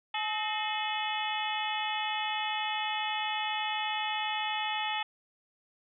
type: harmonic tone with a mistuned harmonic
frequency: 427.9 Hz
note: A4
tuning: 48 cents flat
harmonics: 2 / 3 / 4 / 5 / 6 / 7 / 8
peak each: -33 / -41 / -40 / -41 / -38 / -38 / -39 dBFS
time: 0.14-5.03 s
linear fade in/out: 5 ms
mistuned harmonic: 4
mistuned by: +110 cents
effects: none

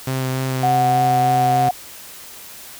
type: tone with vibrato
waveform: sawtooth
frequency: 130.81 Hz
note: C3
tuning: in tune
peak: -16 dBFS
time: 0.07-1.69 s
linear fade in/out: 5 ms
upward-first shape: sine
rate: 3.4 Hz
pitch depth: 13 cents each way
type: tone with pitch glide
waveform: sine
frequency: 736 to 728 Hz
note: F#5 to F#5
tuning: -9 to -28 cents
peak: -14 dBFS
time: 0.63-1.71 s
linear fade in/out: 5 ms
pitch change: -19 cents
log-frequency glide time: 1.43-1.54 s
effects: white hiss -38 dBFS RMS until 2.79 s

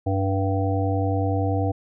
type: harmonic tone with a mistuned harmonic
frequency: 97.2 Hz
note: G2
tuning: 14 cents flat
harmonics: 1 / 3 / 5 / 7 / 8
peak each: -22 / -27 / -29 / -30 / -31 dBFS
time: 0.06-1.72 s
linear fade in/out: 10 ms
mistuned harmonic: 8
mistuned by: -15 cents
effects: none

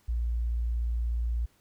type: tone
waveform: sine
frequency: 58.3 Hz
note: A#1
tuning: 1 cent sharp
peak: -26 dBFS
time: 0.08-1.46 s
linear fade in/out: 10 ms
effects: pink hiss -66 dBFS RMS until 1.6 s

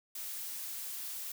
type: noise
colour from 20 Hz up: blue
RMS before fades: -41 dBFS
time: 0.15-1.32 s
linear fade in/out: 5 ms
effects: none

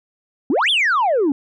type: exponential two-way sweep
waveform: sine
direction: up then down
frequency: 233.1 to 3601 to 262.6 Hz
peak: -12 dBFS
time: 0.5-1.32 s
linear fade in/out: 2 ms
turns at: 0.7 s
effects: tanh soft clip ceiling -12 dBFS

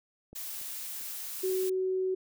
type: clicks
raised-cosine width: 2 ms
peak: -35 / -44 / -45 dBFS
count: 3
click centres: 0.33 / 0.614 / 1.013 s
type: noise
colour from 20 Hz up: blue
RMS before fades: -39 dBFS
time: 0.35-1.7 s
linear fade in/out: 10 ms
type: tone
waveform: sine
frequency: 374.7 Hz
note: F#4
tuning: 22 cents sharp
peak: -27 dBFS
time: 1.43-2.15 s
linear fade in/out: 10 ms
effects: none

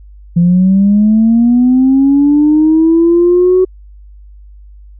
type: linear sweep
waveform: sine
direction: up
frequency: 169.3 to 374 Hz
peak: -4 dBFS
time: 0.36-3.65 s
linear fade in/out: 10 ms
effects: tanh soft clip ceiling -1 dBFS + added 50 Hz sine -33 dBFS peak until 4.99 s

